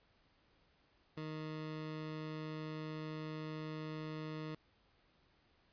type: tone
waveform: 20% pulse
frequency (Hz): 155.56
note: D#3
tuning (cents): 0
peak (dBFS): -37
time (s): 1.17-4.55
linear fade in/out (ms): 5
effects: pink hiss -72 dBFS RMS until 5.72 s + resampled to 11025 Hz